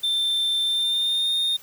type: tone with pitch glide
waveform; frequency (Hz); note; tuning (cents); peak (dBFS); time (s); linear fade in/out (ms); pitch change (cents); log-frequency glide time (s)
triangle; 3566 to 3664; A7 to A#7; +22 to -31; -19; 0.03-1.57; 10; +47; 0.64-1.32
effects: white hiss -48 dBFS RMS until 1.62 s